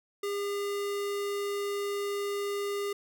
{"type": "tone", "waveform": "square", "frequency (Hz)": 404.3, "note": "G#4", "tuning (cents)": -46, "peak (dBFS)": -31, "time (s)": [0.23, 2.93], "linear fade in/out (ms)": 5, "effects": []}